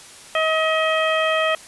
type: harmonic tone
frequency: 635 Hz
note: D#5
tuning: 35 cents sharp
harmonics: 1 / 2 / 3 / 4 / 5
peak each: -20 / -23 / -25 / -26 / -27 dBFS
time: 0.35-1.55 s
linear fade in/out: 2 ms
effects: white hiss -42 dBFS RMS until 1.67 s + resampled to 24000 Hz